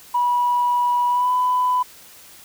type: tone with pitch glide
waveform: sine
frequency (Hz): 974 to 999.1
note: B5 to B5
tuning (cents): -24 to +20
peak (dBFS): -15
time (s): 0.14-1.83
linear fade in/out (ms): 10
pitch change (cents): +44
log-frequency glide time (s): 1.09-1.31
effects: tanh soft clip ceiling -11 dBFS + white hiss -45 dBFS RMS until 2.44 s